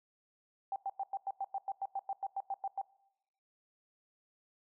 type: tone bursts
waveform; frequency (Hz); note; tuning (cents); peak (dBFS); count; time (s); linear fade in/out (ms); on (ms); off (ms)
sine; 784; G5; 0; -33; 16; 0.72-2.815; 2; 40; 97
effects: noise-tail reverb RT60 0.9 s tail -22 dB re dry